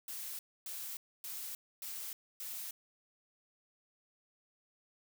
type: noise bursts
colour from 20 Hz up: blue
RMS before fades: -43 dBFS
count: 5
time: 0.08-2.71 s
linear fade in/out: 2 ms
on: 310 ms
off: 270 ms
effects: none

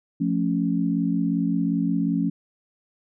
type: chord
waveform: sine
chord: F augmented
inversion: none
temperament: equal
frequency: 174.61 / 220 / 277.2 Hz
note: F3 / A3 / C#4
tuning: 0 / 0 / 0 cents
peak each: -24 / -26 / -24 dBFS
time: 0.2-2.3 s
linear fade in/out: 10 ms
effects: none

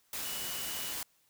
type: tone in noise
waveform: sine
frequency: 2942 Hz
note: F#7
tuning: 11 cents flat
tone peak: -44 dBFS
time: 0.25-0.93 s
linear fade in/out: 2 ms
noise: white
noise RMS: -38 dBFS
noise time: 0.13-1.03 s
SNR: -9 dB
effects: white hiss -70 dBFS RMS until 1.29 s

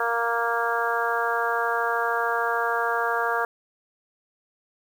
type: harmonic tone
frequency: 233.1 Hz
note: A#3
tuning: in tune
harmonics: 2 / 3 / 4 / 5 / 6 / 7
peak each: -29 / -29 / -29 / -29 / -29 / -29 dBFS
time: 0-3.45 s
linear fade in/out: 2 ms
effects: 8-bit

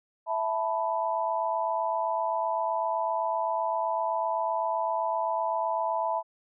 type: chord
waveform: sine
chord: E suspended fourth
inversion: none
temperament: equal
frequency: 659.3 / 880 / 987.8 Hz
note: E5 / A5 / B5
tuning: 0 / 0 / 0 cents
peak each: -30 dBFS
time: 0.26-6.23 s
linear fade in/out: 50 ms
effects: none

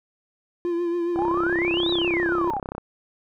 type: tone with vibrato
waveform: triangle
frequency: 344.6 Hz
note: F4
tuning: 23 cents flat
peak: -20 dBFS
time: 0.65-2.5 s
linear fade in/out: 0 ms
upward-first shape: triangle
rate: 7.2 Hz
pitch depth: 41 cents each way
type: click train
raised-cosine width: 1 ms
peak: -17 dBFS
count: 54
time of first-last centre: 1.16-2.781 s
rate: 32.7 Hz
type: exponential two-way sweep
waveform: sine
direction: up then down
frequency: 740 to 3961 to 740 Hz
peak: -24 dBFS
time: 1.17-2.6 s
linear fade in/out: 20 ms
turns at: 1.9 s
effects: none

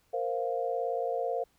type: chord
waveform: sine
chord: Bb suspended second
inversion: none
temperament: just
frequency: 466.2 / 524.4 / 699.2 Hz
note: Bb4 / C5 / F5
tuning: 0 / +4 / +2 cents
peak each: -33 dBFS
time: 0.13-1.44 s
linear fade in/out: 10 ms
effects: pink hiss -69 dBFS RMS until 1.58 s

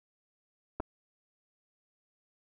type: clicks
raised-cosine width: 1 ms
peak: -21 dBFS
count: 2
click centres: 0.8 / 0.803 s
effects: none

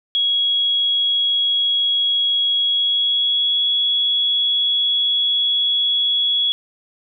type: tone with pitch glide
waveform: sine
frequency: 3322 to 3359 Hz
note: G#7 to G#7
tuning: 0 to +19 cents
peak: -15 dBFS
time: 0.15-6.52 s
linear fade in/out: 0 ms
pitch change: +19 cents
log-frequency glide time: 2.57-3.67 s
effects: none

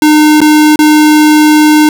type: tone with dropouts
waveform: square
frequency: 304.1 Hz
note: D#4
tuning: 40 cents flat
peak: -3 dBFS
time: 0.02-1.89 s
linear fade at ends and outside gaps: 2 ms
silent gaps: 0.405-0.415 / 0.759-0.79 s
effects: none

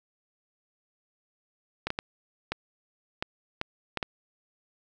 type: clicks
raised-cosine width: 0.3 ms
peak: -13 dBFS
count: 8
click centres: 1.87 / 1.904 / 1.989 / 2.52 / 3.225 / 3.614 / 3.973 / 4.028 s
effects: none

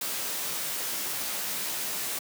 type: noise with comb filter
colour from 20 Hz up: white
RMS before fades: -32 dBFS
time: 0.01-2.19 s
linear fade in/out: 5 ms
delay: 15 ms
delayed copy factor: +0.5
effects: high-pass 150 Hz 12 dB/octave

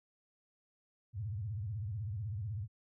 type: tone with vibrato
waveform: sine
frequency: 104 Hz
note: G#2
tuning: 3 cents sharp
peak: -36 dBFS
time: 1.13-2.68 s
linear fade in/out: 50 ms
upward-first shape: sine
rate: 16 Hz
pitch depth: 240 cents each way
effects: none

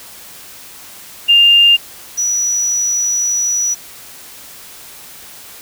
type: tone pair in turn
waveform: sine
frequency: 2803 / 5876 Hz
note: F7 / F#8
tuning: +6 / -13 cents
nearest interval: octave + minor second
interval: 1281 cents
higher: second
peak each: -5 / -13 dBFS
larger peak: first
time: 1.28-1.77 / 2.17-3.75 s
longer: second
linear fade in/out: 20 ms
effects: white hiss -36 dBFS RMS until 5.61 s

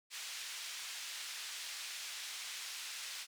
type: band-pass noise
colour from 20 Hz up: pink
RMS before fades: -45 dBFS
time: 0.1-3.27 s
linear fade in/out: 50 ms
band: 2400 to 7800 Hz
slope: 12 dB/octave
effects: none

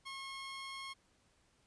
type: tone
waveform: 15% pulse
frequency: 1082 Hz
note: C#6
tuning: 42 cents flat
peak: -37 dBFS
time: 0.05-0.94 s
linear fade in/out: 20 ms
effects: pink hiss -72 dBFS RMS until 1.66 s + resampled to 22050 Hz

